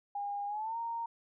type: tone with pitch glide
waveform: sine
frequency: 811 to 926.2 Hz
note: G#5 to A#5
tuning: -41 to -11 cents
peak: -34 dBFS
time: 0.15-1.06 s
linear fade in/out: 5 ms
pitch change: +230 cents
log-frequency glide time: 0.47-0.77 s
effects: none